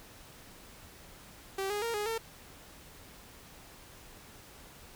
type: tone with pitch steps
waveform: sawtooth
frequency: 387.7 / 413.3 / 463.8 / 416.1 / 452.5 Hz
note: G4 / G#4 / A#4 / G#4 / A4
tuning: -19 / -8 / -9 / +3 / +48 cents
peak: -28 dBFS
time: 1.58-2.18 s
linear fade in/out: 5 ms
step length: 120 ms
effects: pink hiss -53 dBFS RMS until 4.95 s